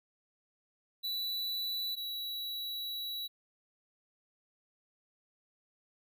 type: tone pair in turn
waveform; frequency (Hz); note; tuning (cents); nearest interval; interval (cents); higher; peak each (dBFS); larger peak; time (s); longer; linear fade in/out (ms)
square; 3956 / 3915; B7 / B7; +2 / -16; unison; 18; first; -34 / -37; first; 1.03-1.96 / 1.96-3.28; second; 20
effects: none